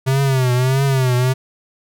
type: tone with vibrato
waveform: square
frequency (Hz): 130.81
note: C3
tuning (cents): 0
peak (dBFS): -14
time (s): 0.06-1.34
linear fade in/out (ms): 20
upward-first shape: triangle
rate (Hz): 1.6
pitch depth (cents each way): 110
effects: none